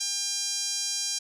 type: tone with band-pass filter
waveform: 5% pulse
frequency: 800 Hz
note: G5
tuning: 35 cents sharp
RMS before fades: -30 dBFS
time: 0-1.19 s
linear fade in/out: 10 ms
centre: 5800 Hz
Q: 2.5
effects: none